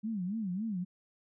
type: tone with vibrato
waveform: sine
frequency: 200.6 Hz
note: G3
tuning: 40 cents sharp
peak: -32 dBFS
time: 0.03-0.85 s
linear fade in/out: 20 ms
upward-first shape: sine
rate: 3.6 Hz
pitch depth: 220 cents each way
effects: none